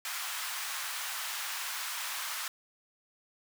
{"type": "high-pass noise", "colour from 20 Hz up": "pink", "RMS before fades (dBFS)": -37, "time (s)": [0.05, 2.48], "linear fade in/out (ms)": 2, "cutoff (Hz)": 1000, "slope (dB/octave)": 24, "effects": []}